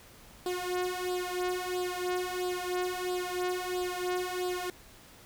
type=tone with flanger; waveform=sawtooth; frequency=361.8 Hz; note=F#4; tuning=39 cents flat; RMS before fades=-33 dBFS; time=0.46-4.7 s; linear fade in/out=2 ms; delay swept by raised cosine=0.23 to 2.73 ms; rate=1.5 Hz; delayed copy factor=+0.8; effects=pink hiss -54 dBFS RMS until 5.25 s